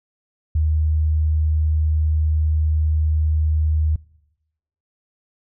sine tone, 77.5 Hz, D#2, 6 cents flat, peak -15 dBFS, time 0.55-3.96 s, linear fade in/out 5 ms, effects noise-tail reverb RT60 0.9 s tail -23 dB re dry

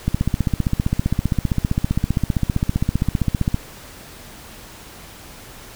click train, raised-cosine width 5 ms, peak -5 dBFS, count 54, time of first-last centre 0.08-3.544 s, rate 15.3 Hz, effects pink hiss -40 dBFS RMS until 5.75 s

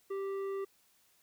sine tone with tanh clipping, 391.4 Hz, G4, 3 cents flat, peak -36 dBFS, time 0.1-0.65 s, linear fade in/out 10 ms, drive 10 dB, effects white hiss -69 dBFS RMS until 1.22 s

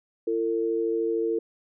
sine tone pair together, 338.4 / 451.7 Hz, E4 / A4, +45 / +45 cents, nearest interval perfect fourth, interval 500 cents, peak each -27 / -25 dBFS, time 0.27-1.39 s, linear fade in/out 5 ms, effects none

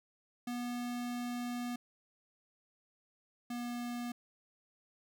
square tone pair in turn, 243.1 / 241 Hz, B3 / B3, -27 / -42 cents, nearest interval unison, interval 15 cents, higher first, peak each -37 / -38 dBFS, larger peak first, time 0.47-1.76 / 3.5-4.12 s, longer first, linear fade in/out 5 ms, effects none

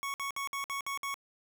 25% pulse tone bursts, 1108.7 Hz, C#6, in tune, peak -30 dBFS, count 7, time 0.03-1.142 s, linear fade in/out 0 ms, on 110 ms, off 57 ms, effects none

